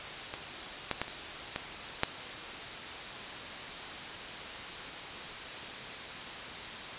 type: clicks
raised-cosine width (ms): 0.3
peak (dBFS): -21 / -13 / -14 / -25 / -16 / -9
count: 6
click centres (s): 0.339 / 0.913 / 1.016 / 1.081 / 1.561 / 2.034
effects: white hiss -40 dBFS RMS until 6.98 s + resampled to 8000 Hz

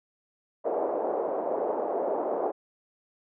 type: band-pass noise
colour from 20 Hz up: pink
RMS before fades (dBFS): -29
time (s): 0.64-2.52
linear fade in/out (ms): 20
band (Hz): 420 to 720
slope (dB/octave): 24
effects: none

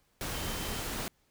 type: tone in noise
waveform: sine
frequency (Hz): 3100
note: G7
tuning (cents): -20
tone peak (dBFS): -46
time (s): 0.34-0.8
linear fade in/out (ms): 0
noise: pink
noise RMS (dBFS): -36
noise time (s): 0.21-1.08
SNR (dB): -13
effects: pink hiss -71 dBFS RMS until 1.3 s

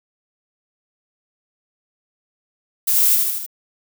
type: noise with echo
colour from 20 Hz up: violet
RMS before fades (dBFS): -17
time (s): 2.87-3.16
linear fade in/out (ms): 10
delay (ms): 76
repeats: 4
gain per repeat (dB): -3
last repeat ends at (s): 3.464
effects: none

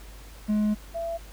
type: tone pair in turn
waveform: triangle / sine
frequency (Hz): 211.1 / 670.2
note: G#3 / E5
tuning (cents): +29 / +29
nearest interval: octave + minor sixth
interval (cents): 2000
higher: second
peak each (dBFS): -19 / -28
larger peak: first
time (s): 0.48-0.75 / 0.94-1.18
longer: first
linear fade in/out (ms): 20
effects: added 50 Hz sine -43 dBFS peak until 1.32 s + pink hiss -50 dBFS RMS until 1.32 s

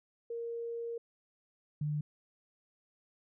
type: tone pair in turn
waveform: sine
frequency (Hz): 466.2 / 149.41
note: A#4 / D3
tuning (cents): 0 / +30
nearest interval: octave + minor sixth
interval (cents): 1970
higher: first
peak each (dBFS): -36 / -31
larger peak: second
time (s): 0.3-0.98 / 1.81-2.01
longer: first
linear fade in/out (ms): 5
effects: none

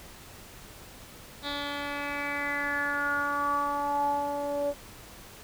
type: tone with low-pass filter sweep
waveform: 10% pulse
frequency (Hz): 286.9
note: D4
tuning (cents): -40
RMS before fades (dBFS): -30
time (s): 1.42-4.74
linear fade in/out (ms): 50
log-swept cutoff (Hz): 3700 to 590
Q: 6.7
effects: pink hiss -48 dBFS RMS until 5.43 s

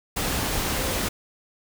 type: tone in noise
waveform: sine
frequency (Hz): 525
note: C5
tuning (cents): +6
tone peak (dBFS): -35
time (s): 0.76-0.98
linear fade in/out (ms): 10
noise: pink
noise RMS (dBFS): -26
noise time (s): 0.16-1.09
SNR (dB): -12
effects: none

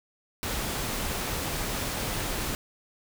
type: noise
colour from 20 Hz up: pink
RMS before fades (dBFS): -31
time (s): 0.43-2.55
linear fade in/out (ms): 0
effects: none

